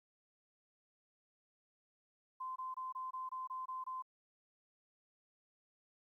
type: tone bursts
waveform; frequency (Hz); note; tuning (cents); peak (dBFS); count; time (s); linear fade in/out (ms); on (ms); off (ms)
sine; 1034; C6; -21; -40; 9; 2.4-4.024; 10; 160; 23
effects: 13-bit